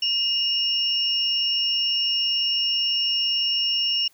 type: tone pair together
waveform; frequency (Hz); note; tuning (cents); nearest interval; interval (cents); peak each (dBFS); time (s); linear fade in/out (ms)
sine; 2849 / 5419; F7 / E8; +34 / +47; major seventh; 1113; -22 / -24; 0.02-4.08; 5
effects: white hiss -59 dBFS RMS until 4.13 s